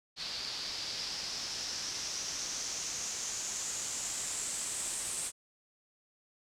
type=noise with low-pass filter sweep; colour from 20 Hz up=white; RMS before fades=-38 dBFS; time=0.16-5.32 s; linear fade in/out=50 ms; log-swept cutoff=4500 to 8500 Hz; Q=4.5; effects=none